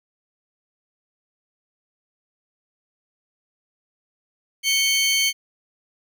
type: tone pair together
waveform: 25% pulse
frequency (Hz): 2217 / 3105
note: C#7 / G7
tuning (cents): 0 / -17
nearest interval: tritone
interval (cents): 583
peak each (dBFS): -17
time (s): 4.63-5.33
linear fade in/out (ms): 50
effects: none